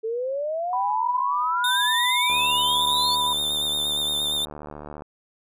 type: exponential sweep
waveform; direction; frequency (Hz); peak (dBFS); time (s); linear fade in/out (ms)
sine; up; 435.7 to 4499; -24; 0.03-3.16; 20
type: tone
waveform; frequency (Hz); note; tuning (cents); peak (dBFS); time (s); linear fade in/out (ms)
sine; 987.8; B5; 0; -23; 0.73-3.33; 2
type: tone with vibrato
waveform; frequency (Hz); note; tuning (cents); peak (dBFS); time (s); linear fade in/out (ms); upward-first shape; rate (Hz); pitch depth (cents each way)
45% pulse; 3610; A7; +44; -22; 1.64-4.45; 2; sine; 8.6; 38
type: click train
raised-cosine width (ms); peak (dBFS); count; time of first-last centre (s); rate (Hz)
1; -23; 204; 2.3-5.021; 74.6
effects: none